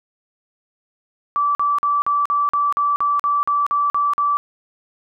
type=tone bursts; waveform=sine; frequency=1159 Hz; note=D6; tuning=23 cents flat; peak=-15 dBFS; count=13; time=1.36-4.37 s; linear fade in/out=0 ms; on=190 ms; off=45 ms; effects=none